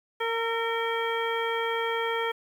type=harmonic tone with a mistuned harmonic; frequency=459.4 Hz; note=A#4; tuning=25 cents flat; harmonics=1 / 2 / 3 / 4 / 5 / 7; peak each=-29 / -32 / -34 / -35 / -36 / -37 dBFS; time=0.2-2.32 s; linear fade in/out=10 ms; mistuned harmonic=3; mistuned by=-32 cents; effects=9-bit